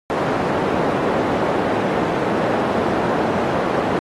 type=band-pass noise; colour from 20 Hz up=white; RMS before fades=-20 dBFS; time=0.1-3.99 s; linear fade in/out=0 ms; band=160 to 690 Hz; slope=12 dB/octave; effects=AAC 32 kbps